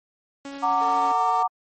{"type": "tone with tremolo", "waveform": "sawtooth", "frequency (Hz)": 278.3, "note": "C#4", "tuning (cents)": 7, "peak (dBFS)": -29, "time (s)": [0.45, 1.12], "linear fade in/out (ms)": 2, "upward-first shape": "triangle", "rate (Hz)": 12, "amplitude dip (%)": 25}
{"type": "chord", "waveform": "sine", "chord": "Gb augmented", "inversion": "none", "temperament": "equal with one note detuned", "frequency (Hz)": [740, 919, 1174.7], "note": ["Gb5", "Bb5", "D6"], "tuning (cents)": [0, -25, 0], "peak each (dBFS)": -23, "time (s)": [0.62, 1.48], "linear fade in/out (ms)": 20}
{"type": "tone with vibrato", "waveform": "sawtooth", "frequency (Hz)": 451, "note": "A4", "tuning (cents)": 43, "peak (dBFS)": -31, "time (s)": [0.81, 1.43], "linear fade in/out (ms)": 5, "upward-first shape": "sine", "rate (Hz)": 14, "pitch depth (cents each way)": 15}
{"effects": ["MP3 32 kbps"]}